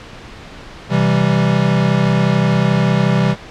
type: chord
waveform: square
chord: C major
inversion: none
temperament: equal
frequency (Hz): 130.81 / 164.81 / 196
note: C3 / E3 / G3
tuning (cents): 0 / 0 / 0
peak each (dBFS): -17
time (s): 0.89-3.36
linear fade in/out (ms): 50
effects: pink hiss -35 dBFS RMS until 3.5 s + low-pass 4000 Hz 12 dB/octave